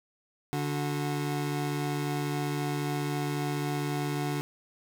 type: tone pair together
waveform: 25% pulse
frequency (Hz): 145.64 / 366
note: D3 / F#4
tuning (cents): -14 / -19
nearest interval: octave + major third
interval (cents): 1595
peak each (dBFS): -26 / -32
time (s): 0.53-4.41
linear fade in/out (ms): 0
effects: none